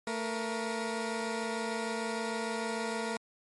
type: tone pair together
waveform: 15% pulse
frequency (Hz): 223.8 / 474.2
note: A3 / A#4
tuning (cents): +30 / +30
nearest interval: octave + minor second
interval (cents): 1300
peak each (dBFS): -28 / -30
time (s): 0.07-3.17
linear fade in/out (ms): 2
effects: MP3 48 kbps